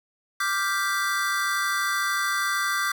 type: chord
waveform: square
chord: G dominant seventh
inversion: second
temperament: equal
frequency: 1174.7 / 1396.9 / 1568 / 1975.5 Hz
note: D6 / F6 / G6 / B6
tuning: 0 / 0 / 0 / 0 cents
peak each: -28 / -33 / -28 / -32 dBFS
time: 0.4-2.92 s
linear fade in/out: 5 ms
effects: none